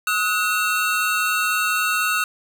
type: tone cluster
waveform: square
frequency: 1272 / 1462 / 2702 Hz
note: D#6 / F#6 / E7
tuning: +38 / -21 / +42 cents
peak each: -24 dBFS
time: 0.07-2.24 s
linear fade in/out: 2 ms
effects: 7-bit